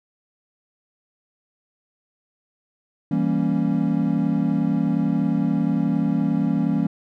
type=chord; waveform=triangle; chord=E diminished seventh; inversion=none; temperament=equal; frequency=164.81 / 196 / 233.1 / 277.2 Hz; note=E3 / G3 / Bb3 / Db4; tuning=0 / 0 / 0 / 0 cents; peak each=-22 dBFS; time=3.11-6.87 s; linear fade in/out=5 ms; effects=none